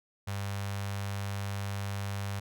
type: tone with notch filter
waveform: sawtooth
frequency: 100 Hz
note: G2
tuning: 35 cents sharp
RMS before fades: -35 dBFS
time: 0.27-2.4 s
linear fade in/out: 10 ms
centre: 310 Hz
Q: 0.59
effects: none